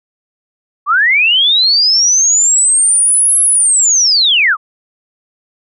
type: linear two-way sweep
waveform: sine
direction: up then down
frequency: 1100 to 11000 to 1100 Hz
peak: -7 dBFS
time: 0.86-4.57 s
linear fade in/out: 50 ms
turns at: 3.41 s
effects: none